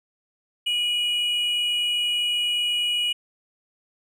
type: tone pair together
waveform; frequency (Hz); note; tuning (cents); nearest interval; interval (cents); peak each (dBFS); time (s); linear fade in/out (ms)
triangle; 2442 / 2913; D#7 / F#7; -33 / -28; minor third; 305; -30 / -20; 0.66-3.13; 10
effects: none